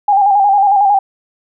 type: tone with vibrato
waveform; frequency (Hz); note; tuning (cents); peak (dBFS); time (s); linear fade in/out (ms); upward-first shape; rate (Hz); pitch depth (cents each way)
sine; 802; G5; +39; -7; 0.08-0.99; 5; square; 11; 49
effects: none